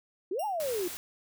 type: exponential two-way sweep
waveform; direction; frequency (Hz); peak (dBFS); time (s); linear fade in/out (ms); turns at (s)
sine; up then down; 336.8 to 881 to 336.8; -29; 0.31-0.88; 5; 0.45
type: tone with exponential decay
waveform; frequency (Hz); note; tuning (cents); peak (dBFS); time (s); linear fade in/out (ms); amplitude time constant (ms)
5% pulse; 2794; F7; 0; -30; 0.39-0.63; 5; 51
type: noise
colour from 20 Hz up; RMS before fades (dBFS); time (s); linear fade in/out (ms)
white; -40; 0.6-0.97; 0
effects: none